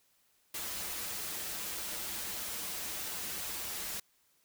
white noise with comb filter, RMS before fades -39 dBFS, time 0.54-4 s, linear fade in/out 5 ms, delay 7.5 ms, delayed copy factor -0.55, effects white hiss -71 dBFS RMS until 4.44 s

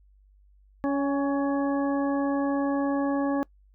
harmonic tone with a mistuned harmonic, 280.2 Hz, C#4, 19 cents sharp, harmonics 1 / 2 / 3 / 4 / 6, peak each -24 / -30 / -34 / -36 / -40 dBFS, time 0.84-3.43 s, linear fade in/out 0 ms, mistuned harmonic 3, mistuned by -21 cents, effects noise-tail reverb RT60 0.1 s tail -23 dB re dry + added 49 Hz sine -55 dBFS peak until 3.74 s

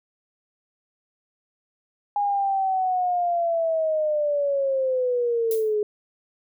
sine linear sweep, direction down, 822 to 415.3 Hz, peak -20 dBFS, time 2.16-5.83 s, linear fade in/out 2 ms
violet noise with exponential decay, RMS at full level -30 dBFS, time 5.51-5.75 s, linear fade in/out 1 ms, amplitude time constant 52 ms
effects none

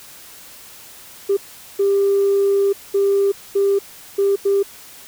sine tone bursts at uneven times, 397.3 Hz, G4, 23 cents sharp, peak -12 dBFS, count 6, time 1.29-1.37 / 1.79-2.73 / 2.94-3.32 / 3.55-3.79 / 4.18-4.36 / 4.45-4.63 s, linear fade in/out 10 ms, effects tanh soft clip ceiling -9 dBFS + white hiss -41 dBFS RMS until 5.07 s

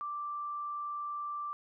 sine tone, 1174.7 Hz, D6, in tune, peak -35 dBFS, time 0.01-1.53 s, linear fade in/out 0 ms, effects none

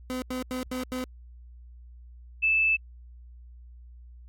30% pulse tone bursts, 254.7 Hz, C4, 46 cents flat, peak -27 dBFS, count 5, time 0.1-1.04 s, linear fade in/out 0 ms, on 120 ms, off 85 ms
sine tone, 2629 Hz, E7, 5 cents flat, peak -20 dBFS, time 2.42-2.77 s, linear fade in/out 20 ms
effects added 60 Hz sine -45 dBFS peak until 4.28 s + AAC 48 kbps

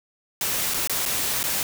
white noise with dropouts, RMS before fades -25 dBFS, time 0.41-1.63 s, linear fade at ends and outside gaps 1 ms, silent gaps 0.739-0.743 / 0.874-0.896 / 1.054-1.06 / 1.43-1.439 s, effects none

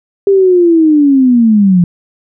sine linear sweep, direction down, 400.1 to 170.2 Hz, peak -4 dBFS, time 0.27-1.84 s, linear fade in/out 2 ms, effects none

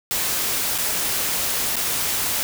white noise with dropouts, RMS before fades -23 dBFS, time 0.11-2.43 s, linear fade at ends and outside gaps 0 ms, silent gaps 0.779-0.785 / 1.757-1.766 s, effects none

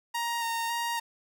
sawtooth tone with vibrato, 930 Hz, A#5, 4 cents flat, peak -25 dBFS, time 0.14-1 s, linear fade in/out 10 ms, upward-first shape square, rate 1.8 Hz, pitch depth 15 cents each way, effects none

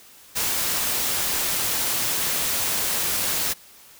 white noise, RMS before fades -24 dBFS, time 0.35-3.54 s, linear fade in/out 20 ms, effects white hiss -49 dBFS RMS until 3.99 s

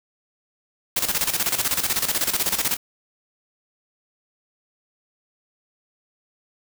white noise with tremolo, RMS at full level -21 dBFS, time 0.96-2.77 s, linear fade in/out 5 ms, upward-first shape square, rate 16 Hz, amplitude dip 70%, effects none

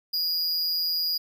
square tone with amplitude modulation, 4880 Hz, D#8, 34 cents flat, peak -22 dBFS, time 0.13-1.18 s, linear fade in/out 10 ms, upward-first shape sine, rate 169 Hz, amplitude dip 55%, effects none

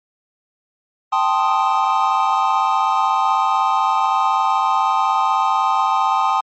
triangle chord, A half-diminished seventh, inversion third, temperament equal, 784 / 880 / 1046.5 / 1244.5 Hz, G5 / A5 / C6 / Eb6, 0 / 0 / 0 / 0 cents, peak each -18 dBFS, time 1.12-6.41 s, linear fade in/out 10 ms, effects MP3 32 kbps

